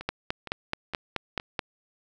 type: two click trains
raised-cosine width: 0.3 ms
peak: -11 / -21 dBFS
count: 8 / 4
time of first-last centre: 0.09-1.592 / 0.01-1.399 s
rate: 4.66 / 2.16 Hz
effects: none